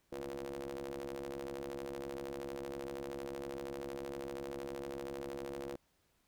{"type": "ring-modulated tone", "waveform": "sawtooth", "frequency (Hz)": 68.6, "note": "C#2", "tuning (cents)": -17, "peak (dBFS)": -34, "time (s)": [0.12, 5.76], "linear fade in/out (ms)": 5, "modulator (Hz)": 418, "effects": ["pink hiss -75 dBFS RMS until 6.27 s"]}